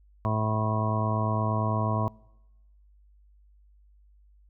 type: harmonic tone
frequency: 108.7 Hz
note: A2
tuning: 21 cents flat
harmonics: 1 / 2 / 3 / 4 / 5 / 6 / 7 / 9 / 10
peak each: -26 / -32 / -39 / -40 / -40 / -33 / -40 / -33 / -34 dBFS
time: 0.25-2.08 s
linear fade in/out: 0 ms
effects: noise-tail reverb RT60 1.0 s tail -25 dB re dry + added 50 Hz sine -55 dBFS peak until 4.49 s